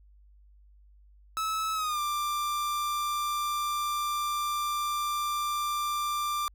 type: tone with pitch glide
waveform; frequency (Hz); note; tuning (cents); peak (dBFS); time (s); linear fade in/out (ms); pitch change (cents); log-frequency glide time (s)
45% pulse; 1299 to 1184.3; E6 to D6; -26 to +14; -28; 1.37-6.48; 0; -160; 1.74-2
effects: added 50 Hz sine -54 dBFS peak until 6.54 s